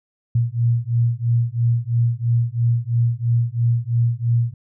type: beating tone pair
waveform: sine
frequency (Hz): 116.54 / 119.54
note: A#2 / A#2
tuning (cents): 0 / +44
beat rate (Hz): 3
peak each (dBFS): -19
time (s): 0.35-4.54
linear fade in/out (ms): 5
effects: none